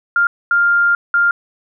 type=tone bursts at uneven times; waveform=sine; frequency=1400 Hz; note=F6; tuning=4 cents sharp; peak=-10 dBFS; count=3; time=0.16-0.27 / 0.51-0.95 / 1.14-1.31 s; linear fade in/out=2 ms; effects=none